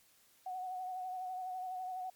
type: tone with vibrato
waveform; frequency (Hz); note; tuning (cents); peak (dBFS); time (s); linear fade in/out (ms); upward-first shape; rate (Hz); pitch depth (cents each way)
sine; 740; F#5; 0; -38; 0.46-2.1; 5; sine; 12; 31
effects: white hiss -67 dBFS RMS until 2.15 s + MP3 96 kbps